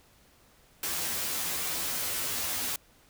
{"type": "noise with comb filter", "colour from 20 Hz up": "white", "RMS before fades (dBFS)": -32, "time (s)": [0.83, 2.76], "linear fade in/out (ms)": 2, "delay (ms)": 12, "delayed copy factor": 0.9, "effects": ["pink hiss -61 dBFS RMS until 3.09 s"]}